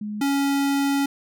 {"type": "tone pair in turn", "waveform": ["sine", "square"], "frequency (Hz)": [209.7, 278.9], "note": ["G#3", "C#4"], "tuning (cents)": [17, 11], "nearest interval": "perfect fourth", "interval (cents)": 494, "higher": "second", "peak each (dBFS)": [-27, -20], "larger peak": "second", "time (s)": [[0.01, 0.21], [0.21, 1.06]], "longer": "second", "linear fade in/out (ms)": 5, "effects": []}